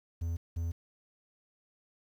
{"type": "tone bursts at uneven times", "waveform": "triangle", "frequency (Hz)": 83.7, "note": "E2", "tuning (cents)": 27, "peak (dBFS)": -29, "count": 2, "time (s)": [[0.21, 0.37], [0.56, 0.72]], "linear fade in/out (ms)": 10, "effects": ["10-bit"]}